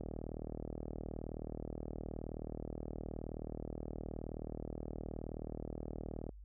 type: click train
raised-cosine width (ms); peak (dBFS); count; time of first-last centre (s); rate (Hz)
2; -29; 246; 0.01-6.292; 39
effects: added 50 Hz sine -50 dBFS peak until 6.44 s